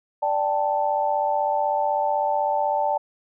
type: chord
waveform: sine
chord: D suspended fourth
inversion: none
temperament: equal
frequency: 587.3 / 784 / 880 Hz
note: D5 / G5 / A5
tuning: 0 / 0 / 0 cents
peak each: -25 / -25 / -23 dBFS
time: 0.22-2.98 s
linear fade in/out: 10 ms
effects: none